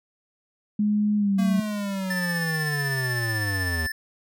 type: tone with pitch glide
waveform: sine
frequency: 209.1 to 191.75 Hz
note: G#3 to G3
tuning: +12 to -38 cents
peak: -19 dBFS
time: 0.79-1.6 s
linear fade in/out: 5 ms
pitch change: -150 cents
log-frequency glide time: 1.17-1.4 s
type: linear sweep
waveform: square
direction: down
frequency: 230 to 77.8 Hz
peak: -27 dBFS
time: 1.38-3.87 s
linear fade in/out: 10 ms
type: tone with tremolo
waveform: square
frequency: 1760 Hz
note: A6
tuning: in tune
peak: -26 dBFS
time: 2.1-3.92 s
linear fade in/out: 5 ms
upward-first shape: sine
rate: 16 Hz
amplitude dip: 35%
effects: none